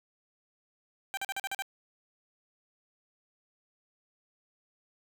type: tone bursts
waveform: 15% pulse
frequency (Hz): 784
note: G5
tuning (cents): 0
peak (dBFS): -26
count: 7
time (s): 1.14-1.622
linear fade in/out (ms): 0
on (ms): 32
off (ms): 43
effects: none